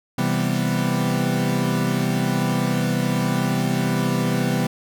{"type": "chord", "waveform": "40% pulse", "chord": "C major seventh", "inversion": "none", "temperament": "equal", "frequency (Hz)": [130.81, 164.81, 196, 246.9], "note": ["C3", "E3", "G3", "B3"], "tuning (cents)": [0, 0, 0, 0], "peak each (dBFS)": -24, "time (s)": [0.18, 4.67], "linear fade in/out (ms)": 5, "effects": []}